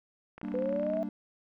click train, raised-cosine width 0.5 ms, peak -31 dBFS, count 18, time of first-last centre 0.38-0.97 s, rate 28.8 Hz
triangle chord, G minor, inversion none, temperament equal, 196 / 233.1 / 293.7 Hz, G3 / Bb3 / D4, 0 / 0 / 0 cents, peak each -36 dBFS, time 0.43-1.09 s, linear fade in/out 2 ms
sine linear sweep, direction up, 495.8 to 661 Hz, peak -29 dBFS, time 0.54-1.03 s, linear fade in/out 0 ms
effects none

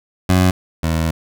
20% pulse tone pair in turn, 92 / 81.15 Hz, F#2 / E2, -9 / -27 cents, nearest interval major second, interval 218 cents, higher first, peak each -6 / -11 dBFS, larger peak first, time 0.29-0.51 / 0.83-1.11 s, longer second, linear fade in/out 5 ms, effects none

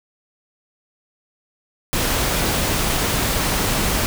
pink noise, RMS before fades -20 dBFS, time 1.93-4.06 s, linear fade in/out 0 ms, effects none

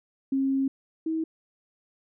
sine tone pair in turn, 270 / 321.1 Hz, C#4 / E4, -45 / -45 cents, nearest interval minor third, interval 300 cents, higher second, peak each -22 / -25 dBFS, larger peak first, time 0.32-0.68 / 1.06-1.24 s, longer first, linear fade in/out 5 ms, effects none

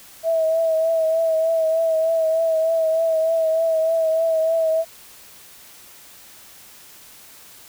sine tone with vibrato, 648 Hz, E5, 30 cents flat, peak -16 dBFS, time 0.23-4.85 s, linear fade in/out 50 ms, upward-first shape triangle, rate 3.3 Hz, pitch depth 36 cents each way, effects white hiss -45 dBFS RMS until 7.68 s

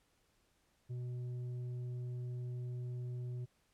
triangle tone with tanh clipping, 123.47 Hz, B2, in tune, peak -40 dBFS, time 0.89-3.46 s, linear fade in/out 20 ms, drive 10 dB, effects pink hiss -75 dBFS RMS until 3.73 s + low-pass 12000 Hz 12 dB/octave

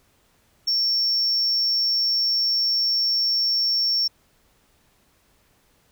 sine tone, 5460 Hz, F8, 40 cents flat, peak -17 dBFS, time 0.67-4.08 s, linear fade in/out 10 ms, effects tanh soft clip ceiling -16 dBFS + pink hiss -62 dBFS RMS until 5.91 s

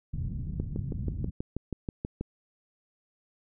white low-pass noise, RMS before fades -34 dBFS, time 0.13-1.31 s, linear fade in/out 10 ms, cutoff 160 Hz, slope 24 dB/octave
click train, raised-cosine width 3 ms, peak -19 dBFS, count 11, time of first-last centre 0.6-2.21 s, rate 6.21 Hz
effects none

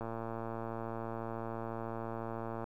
click train, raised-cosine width 1 ms, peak -26 dBFS, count 301, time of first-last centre 0.01-2.642 s, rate 114 Hz, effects 11-bit

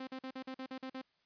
sawtooth tone bursts, 261.6 Hz, C4, in tune, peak -37 dBFS, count 9, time 0-1.016 s, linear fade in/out 5 ms, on 72 ms, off 46 ms, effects white hiss -75 dBFS RMS until 1.25 s + resampled to 11025 Hz

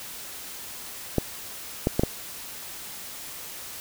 clicks, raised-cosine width 2 ms, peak -7 dBFS, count 4, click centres 1.183 / 1.871 / 1.995 / 2.035 s, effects white hiss -39 dBFS RMS until 3.8 s

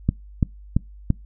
click train, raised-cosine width 5 ms, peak -5 dBFS, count 4, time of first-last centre 0.09-1.104 s, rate 2.96 Hz, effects noise-tail reverb RT60 0.2 s tail -24 dB re dry + added 50 Hz sine -40 dBFS peak until 1.25 s

